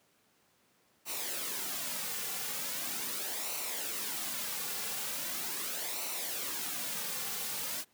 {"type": "noise with flanger", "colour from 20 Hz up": "white", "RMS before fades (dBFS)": -37, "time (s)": [1.05, 7.85], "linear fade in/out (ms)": 50, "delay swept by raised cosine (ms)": [0.59, 3.19], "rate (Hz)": 0.4, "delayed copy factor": -0.55, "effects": ["pink hiss -69 dBFS RMS until 7.93 s", "high-pass 150 Hz 12 dB/octave"]}